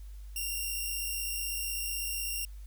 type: tone pair together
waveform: 5% pulse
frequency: 2738 / 2794 Hz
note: F7 / F7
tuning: -35 / 0 cents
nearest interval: unison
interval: 35 cents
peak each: -27 / -26 dBFS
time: 0.36-2.45 s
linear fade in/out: 2 ms
effects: added 50 Hz sine -42 dBFS peak until 2.66 s + white hiss -64 dBFS RMS until 2.66 s